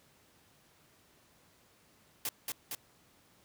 white noise with echo, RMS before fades -35 dBFS, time 2.25-2.29 s, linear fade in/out 2 ms, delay 230 ms, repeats 2, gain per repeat -2 dB, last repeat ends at 2.75 s, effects pink hiss -65 dBFS RMS until 3.44 s + high-pass 80 Hz 12 dB/octave

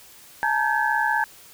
sine tone cluster, 854 / 914 / 1559 / 1694 Hz, G#5 / A#5 / G6 / G#6, +48 / -34 / -10 / +34 cents, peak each -25 dBFS, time 0.43-1.24 s, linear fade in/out 0 ms, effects white hiss -48 dBFS RMS until 1.53 s

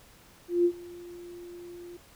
sine tone with ADSR envelope, 349 Hz, F4, 1 cent flat, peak -18 dBFS, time 0.48-1.97 s, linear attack 170 ms, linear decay 69 ms, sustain -23 dB, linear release 5 ms, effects pink hiss -56 dBFS RMS until 2.15 s

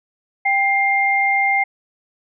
sine tone pair together, 790 / 2109 Hz, G5 / C7, +13 / +13 cents, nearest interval octave + perfect fourth, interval 1700 cents, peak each -18 / -16 dBFS, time 0.45-1.64 s, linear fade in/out 10 ms, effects none

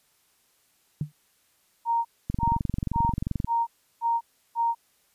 sine tone with exponential decay, 149.2 Hz, D3, 28 cents sharp, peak -21 dBFS, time 1.01-1.12 s, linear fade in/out 2 ms, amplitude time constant 23 ms
sine tone bursts, 929 Hz, A#5, 6 cents flat, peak -21 dBFS, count 6, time 1.85-4.75 s, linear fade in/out 50 ms, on 200 ms, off 340 ms
click train, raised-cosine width 5 ms, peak -15 dBFS, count 27, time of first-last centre 2.3-3.445 s, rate 22.7 Hz
effects white hiss -66 dBFS RMS until 5.14 s + resampled to 32000 Hz

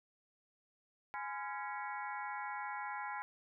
harmonic tone with a mistuned harmonic, 277.2 Hz, C#4, in tune, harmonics 3 / 4 / 5 / 6 / 7 / 8, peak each -43 / -45 / -47 / -49 / -50 / -51 dBFS, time 1.14-3.22 s, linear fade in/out 0 ms, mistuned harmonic 4, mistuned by -150 cents, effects none

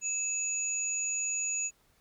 sine tone pair together, 2614 / 6819 Hz, E7 / G#8, -15 / +45 cents, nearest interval octave + perfect fourth, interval 1660 cents, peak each -38 / -30 dBFS, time 0.01-1.71 s, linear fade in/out 50 ms, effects pink hiss -68 dBFS RMS until 2 s

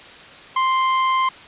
40% pulse tone, 1046.5 Hz, C6, in tune, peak -15 dBFS, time 0.56-1.29 s, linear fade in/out 5 ms, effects white hiss -41 dBFS RMS until 1.47 s + resampled to 8000 Hz

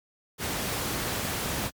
pink noise, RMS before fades -30 dBFS, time 0.38-1.71 s, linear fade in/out 50 ms, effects high-pass 60 Hz 12 dB/octave + MP3 96 kbps

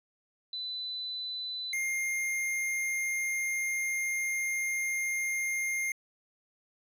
sine / square tone pair in turn, 4000 / 2119 Hz, B7 / C7, +21 / +21 cents, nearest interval major seventh, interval 1100 cents, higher first, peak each -34 / -30 dBFS, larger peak second, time 0.53-1.73 / 1.73-5.92 s, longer second, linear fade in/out 2 ms, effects resampled to 32000 Hz

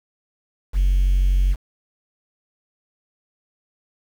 triangle tone, 46.25 Hz, F#1, in tune, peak -11 dBFS, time 0.73-1.56 s, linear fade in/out 50 ms, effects tanh soft clip ceiling -10 dBFS + 7-bit

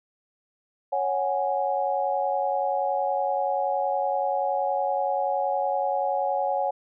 sine chord, C# suspended fourth, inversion none, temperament equal, 554.4 / 740 / 830.6 Hz, C#5 / F#5 / G#5, 0 / 0 / 0 cents, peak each -27 dBFS, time 0.92-6.71 s, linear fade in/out 10 ms, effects none

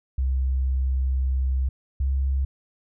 sine tone pair in turn, 65.41 / 67.25 Hz, C2 / C2, 0 / +48 cents, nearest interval unison, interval 48 cents, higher second, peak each -20 dBFS, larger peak neither, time 0.18-1.69 / 2-2.45 s, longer first, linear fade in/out 5 ms, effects none

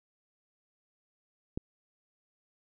click, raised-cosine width 3 ms, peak -20 dBFS, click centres 1.575 s, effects none

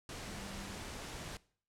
sine tone in noise, 196.3 Hz, G3, 3 cents sharp, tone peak -50 dBFS, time 0.27-0.76 s, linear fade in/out 2 ms, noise pink, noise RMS -45 dBFS, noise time 0.09-1.37 s, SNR -8 dB, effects noise-tail reverb RT60 0.5 s tail -21 dB re dry + low-pass 9000 Hz 12 dB/octave

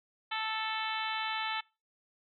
harmonic tone, 439.7 Hz, A4, 1 cent flat, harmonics 2 / 3 / 4 / 5 / 6 / 7 / 8 / 9, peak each -37 / -39 / -40 / -41 / -42 / -42 / -43 / -44 dBFS, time 0.31-1.61 s, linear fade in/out 10 ms, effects noise-tail reverb RT60 0.3 s tail -25 dB re dry

